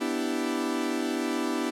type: chord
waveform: 40% pulse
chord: E minor seventh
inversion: second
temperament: equal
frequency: 246.9 / 293.7 / 329.6 / 392 Hz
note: B3 / D4 / E4 / G4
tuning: 0 / 0 / 0 / 0 cents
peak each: -31 / -31 / -31 / -34 dBFS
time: 0-1.71 s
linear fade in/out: 20 ms
effects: low-pass 11000 Hz 12 dB/octave